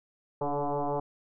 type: tone with frequency modulation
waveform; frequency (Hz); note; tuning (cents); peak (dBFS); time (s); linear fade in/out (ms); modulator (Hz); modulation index
sine; 146.83; D3; 0; -27; 0.41-1; 5; 144; 5.9
effects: none

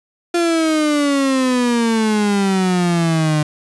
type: exponential sweep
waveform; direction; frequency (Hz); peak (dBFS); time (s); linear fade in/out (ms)
35% pulse; down; 347.7 to 150; -12; 0.34-3.43; 5
effects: resampled to 24000 Hz + 8-bit

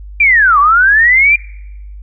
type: linear two-way sweep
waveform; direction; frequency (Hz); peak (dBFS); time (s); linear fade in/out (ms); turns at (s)
sine; down then up; 2408 to 1108.7 to 2408; -5; 0.2-1.36; 5; 0.59
effects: noise-tail reverb RT60 1.0 s tail -26 dB re dry + added 50 Hz sine -27 dBFS peak until 2.02 s

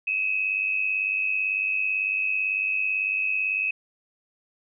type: tone pair together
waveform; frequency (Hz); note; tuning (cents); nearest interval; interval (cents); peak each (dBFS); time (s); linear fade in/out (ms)
sine; 2539 / 2637; D#7 / E7; +34 / 0; minor second; 66; -24 / -28; 0.07-3.71; 5
effects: none

